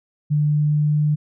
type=tone with pitch glide; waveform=sine; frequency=148.9 to 149.85 Hz; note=D3 to D3; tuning=+24 to +35 cents; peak=-15 dBFS; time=0.3-1.16 s; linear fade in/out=20 ms; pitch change=+11 cents; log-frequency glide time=0.42-0.93 s; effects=none